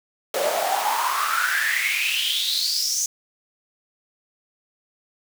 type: noise with high-pass filter sweep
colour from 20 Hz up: pink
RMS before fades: -23 dBFS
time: 0.34-3.06 s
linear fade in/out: 2 ms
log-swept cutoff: 530 to 6400 Hz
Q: 8.8
effects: none